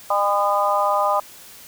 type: harmonic tone with a mistuned harmonic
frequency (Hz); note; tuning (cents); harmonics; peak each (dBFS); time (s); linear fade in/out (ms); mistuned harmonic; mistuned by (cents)
202; G#3; -48; 3 / 4 / 5 / 6; -22 / -22 / -22 / -22; 0.1-1.2; 5; 6; +21
effects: white hiss -43 dBFS RMS until 1.67 s